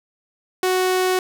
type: tone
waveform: sawtooth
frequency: 370 Hz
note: F#4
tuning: in tune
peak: -13 dBFS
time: 0.63-1.19 s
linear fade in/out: 2 ms
effects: 8-bit